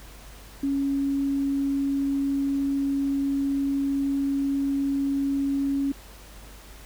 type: tone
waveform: sine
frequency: 277.2 Hz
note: C#4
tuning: in tune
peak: -22 dBFS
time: 0.63-5.92 s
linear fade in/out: 5 ms
effects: added 50 Hz sine -45 dBFS peak until 6.85 s + pink hiss -48 dBFS RMS until 6.85 s